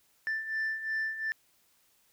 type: beating tone pair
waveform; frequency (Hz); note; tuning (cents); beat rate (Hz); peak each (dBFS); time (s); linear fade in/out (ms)
sine; 1767 / 1769.8; A6 / A6; +7 / +10; 2.8; -35 / -30; 0.27-1.32; 0
effects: tanh soft clip ceiling -27 dBFS + white hiss -68 dBFS RMS until 2.12 s